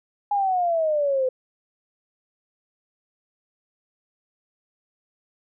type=exponential sweep; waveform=sine; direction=down; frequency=829 to 507 Hz; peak=-19 dBFS; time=0.31-1.29 s; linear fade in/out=5 ms; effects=none